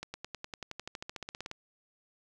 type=accelerating click train; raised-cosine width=0.2 ms; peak=-22 dBFS; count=20; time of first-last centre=0.03-1.514 s; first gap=110 ms; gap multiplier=0.96; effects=10-bit